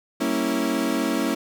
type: chord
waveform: 35% pulse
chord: G diminished seventh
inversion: none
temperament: equal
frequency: 196 / 233.1 / 277.2 / 329.6 Hz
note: G3 / Bb3 / Db4 / Fb4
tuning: 0 / 0 / 0 / 0 cents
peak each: -30 / -25 / -24 / -25 dBFS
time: 0.2-1.35 s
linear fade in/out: 10 ms
effects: none